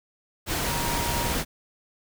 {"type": "tone in noise", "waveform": "sine", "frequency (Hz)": 944, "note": "A#5", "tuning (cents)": 22, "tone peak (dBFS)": -31, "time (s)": [0.63, 1.34], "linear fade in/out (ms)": 50, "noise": "pink", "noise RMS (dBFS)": -27, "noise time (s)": [0.46, 1.45], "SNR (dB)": -7, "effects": []}